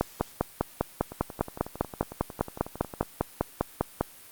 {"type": "two click trains", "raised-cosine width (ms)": 1, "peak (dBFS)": [-9, -23], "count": [21, 22], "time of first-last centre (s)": [[0.01, 4.01], [1.12, 3.029]], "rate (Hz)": [5, 11], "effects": ["white hiss -50 dBFS RMS until 4.31 s", "Opus 48 kbps"]}